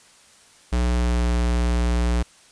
square tone with pitch glide, 60.6 to 59.66 Hz, B1 to A#1, -32 to +41 cents, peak -19 dBFS, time 0.72-2.23 s, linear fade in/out 10 ms, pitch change -27 cents, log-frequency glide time 0.83-1.2 s, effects white hiss -52 dBFS RMS until 2.51 s + resampled to 22050 Hz

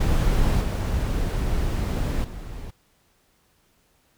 brown noise with level steps, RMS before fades -20 / -24 / -35 dBFS, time 0-2.71 s, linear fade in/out 10 ms, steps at 0.61 / 2.24 s, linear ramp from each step 5 ms, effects pink hiss -64 dBFS RMS until 4.17 s

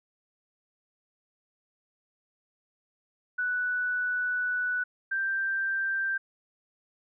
sine tone pair in turn, 1483 / 1572.4 Hz, F#6 / G6, +4 / +5 cents, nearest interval minor second, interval 101 cents, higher second, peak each -26 dBFS, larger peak neither, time 3.38-4.84 / 5.11-6.18 s, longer first, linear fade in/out 10 ms, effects none

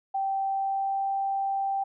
sine tone with pitch glide, 779 to 784 Hz, G5 to G5, -11 to 0 cents, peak -25 dBFS, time 0.14-1.84 s, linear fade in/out 10 ms, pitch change +11 cents, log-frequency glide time 0.42-1.09 s, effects none

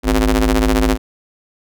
sawtooth ring-modulated tone, 107.6 Hz, A2, 38 cents flat, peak -5 dBFS, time 0.03-0.98 s, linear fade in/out 50 ms, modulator 154 Hz, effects none

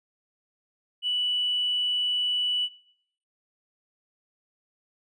triangle tone with tanh clipping, 2960 Hz, F#7, in tune, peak -23 dBFS, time 1.02-2.69 s, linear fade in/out 50 ms, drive 1 dB, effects noise-tail reverb RT60 0.7 s tail -20 dB re dry + resampled to 24000 Hz

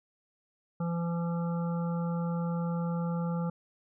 harmonic tone, 170 Hz, F3, 46 cents flat, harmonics 1 / 3 / 5 / 7 / 8, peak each -29 / -39 / -43 / -46 / -47 dBFS, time 0.8-3.5 s, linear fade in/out 5 ms, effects none

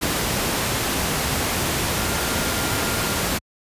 sine tone in noise, 1400 Hz, F6, 4 cents sharp, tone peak -32 dBFS, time 1.96-3.23 s, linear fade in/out 20 ms, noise pink, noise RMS -22 dBFS, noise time 0.01-3.39 s, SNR -13 dB, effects high-pass 60 Hz 12 dB/octave + resampled to 32000 Hz

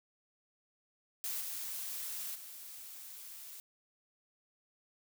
blue noise with level steps, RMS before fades -38 / -41 / -49 dBFS, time 1.24-3.6 s, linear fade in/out 0 ms, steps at 1.4 / 2.34 s, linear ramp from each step 20 ms, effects none

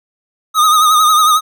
square tone with vibrato, 1244.5 Hz, D#6, in tune, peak -8 dBFS, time 0.54-1.41 s, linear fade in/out 50 ms, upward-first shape sine, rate 11 Hz, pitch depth 54 cents each way, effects none

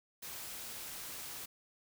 white noise, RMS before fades -45 dBFS, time 0.22-1.46 s, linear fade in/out 10 ms, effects none

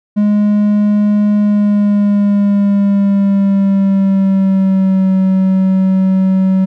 triangle tone with pitch glide, 207.7 to 189.36 Hz, G#3 to F#3, 0 to +40 cents, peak -6 dBFS, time 0.16-6.66 s, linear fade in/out 20 ms, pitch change -160 cents, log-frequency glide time 1.37-5.12 s, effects none

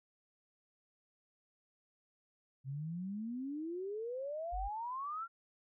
sine exponential sweep, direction up, 129.9 to 1396.9 Hz, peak -38 dBFS, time 2.64-5.28 s, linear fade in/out 50 ms
sine tone, 49.08 Hz, G1, 3 cents sharp, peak -38 dBFS, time 4.52-4.69 s, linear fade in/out 20 ms
effects none

